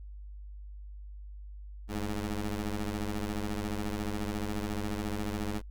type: ring-modulated tone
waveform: 20% pulse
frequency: 102.9 Hz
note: G#2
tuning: 16 cents flat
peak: -24 dBFS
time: 1.88-5.62 s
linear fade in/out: 50 ms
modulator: 110 Hz
effects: added 50 Hz sine -42 dBFS peak until 5.7 s + Opus 48 kbps